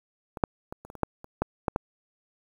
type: clicks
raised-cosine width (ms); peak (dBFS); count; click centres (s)
1; -22 / -7 / -22 / -30 / -28 / -27 / -9 / -28 / -10 / -10 / -11; 11; 0.372 / 0.438 / 0.725 / 0.85 / 0.901 / 0.953 / 1.033 / 1.244 / 1.42 / 1.682 / 1.761
effects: 8-bit